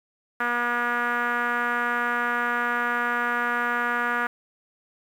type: tone with low-pass filter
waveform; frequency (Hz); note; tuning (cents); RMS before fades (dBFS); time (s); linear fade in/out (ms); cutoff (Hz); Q
5% pulse; 240.4; B3; -46; -25; 0.4-4.27; 5; 1500; 3.2
effects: 8-bit

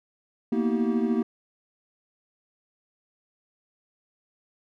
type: tone cluster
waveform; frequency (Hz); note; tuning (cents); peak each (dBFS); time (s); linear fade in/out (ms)
triangle; 230.3 / 243.7 / 319.2 / 385.1; A#3 / B3 / D#4 / G4; -21 / -23 / +44 / -31; -23 / -26 / -28 / -28; 0.52-1.23; 5
effects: none

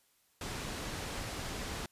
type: low-pass noise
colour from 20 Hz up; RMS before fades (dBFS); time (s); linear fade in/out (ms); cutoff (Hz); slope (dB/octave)
pink; -40; 0.41-1.86; 2; 8600; 12
effects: white hiss -71 dBFS RMS until 1.91 s + resampled to 32000 Hz

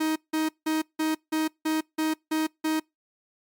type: tone bursts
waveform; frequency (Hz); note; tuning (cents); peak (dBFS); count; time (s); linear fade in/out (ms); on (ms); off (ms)
45% pulse; 314; D#4; +16; -23; 9; 0-2.8; 10; 160; 170
effects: noise-tail reverb RT60 0.2 s tail -26 dB re dry + MP3 96 kbps

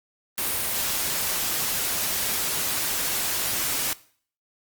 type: noise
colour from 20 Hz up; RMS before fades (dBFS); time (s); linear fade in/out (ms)
white; -26; 0.38-3.93; 0
effects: noise-tail reverb RT60 0.5 s tail -19 dB re dry + Opus 32 kbps

